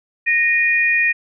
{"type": "tone pair together", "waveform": "sine", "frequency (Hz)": [1862.3, 2447], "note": ["A#6", "D#7"], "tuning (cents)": [-2, -29], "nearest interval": "perfect fourth", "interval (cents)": 473, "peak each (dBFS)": -16, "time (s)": [0.26, 1.13], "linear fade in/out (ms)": 20, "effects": []}